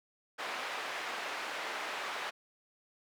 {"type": "band-pass noise", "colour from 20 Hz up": "white", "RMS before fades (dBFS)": -39, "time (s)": [0.38, 2.31], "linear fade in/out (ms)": 20, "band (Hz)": [500, 2100], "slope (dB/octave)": 12, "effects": []}